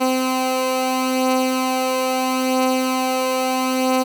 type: beating tone pair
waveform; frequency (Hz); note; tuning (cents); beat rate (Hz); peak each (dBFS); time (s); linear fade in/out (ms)
15% pulse; 257.8 / 258.56; C4 / C4; -26 / -20; 0.76; -19 / -12; 0-4.04; 20
effects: none